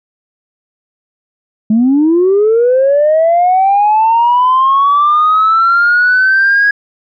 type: linear sweep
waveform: sine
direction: up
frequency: 210 to 1661.2 Hz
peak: -5 dBFS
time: 1.7-6.71 s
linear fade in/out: 5 ms
effects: tanh soft clip ceiling -3 dBFS